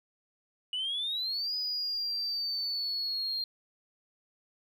sine exponential two-way sweep, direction up then down, 2921 to 4978 to 4199 Hz, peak -29 dBFS, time 0.73-3.44 s, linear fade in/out 2 ms, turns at 1.55 s, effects tanh soft clip ceiling -27 dBFS

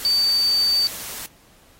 sine tone in noise, 4590 Hz, D8, 40 cents flat, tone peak -16 dBFS, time 0.05-0.87 s, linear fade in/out 0 ms, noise white, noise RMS -33 dBFS, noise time 0-1.26 s, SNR +14 dB, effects pink hiss -54 dBFS RMS until 1.79 s + AAC 48 kbps

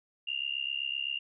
sine tone with amplitude modulation, 2806 Hz, F7, 8 cents sharp, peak -27 dBFS, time 0.27-1.19 s, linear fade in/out 10 ms, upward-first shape sine, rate 67.8 Hz, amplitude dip 95%, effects none

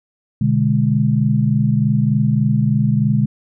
sine chord, G# diminished, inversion first, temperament equal, 123.47 / 146.83 / 207.7 Hz, B2 / D3 / G#3, 0 / 0 / 0 cents, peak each -17 dBFS, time 0.41-3.26 s, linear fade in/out 5 ms, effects none

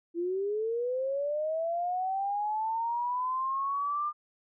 sine linear sweep, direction up, 333.4 to 1205 Hz, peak -28 dBFS, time 0.14-4.13 s, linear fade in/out 50 ms, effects none

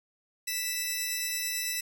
10% pulse tone pair together, 1975.5 / 2637 Hz, B6 / E7, 0 / 0 cents, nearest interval perfect fourth, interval 500 cents, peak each -24 dBFS, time 0.47-1.81 s, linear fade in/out 10 ms, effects none

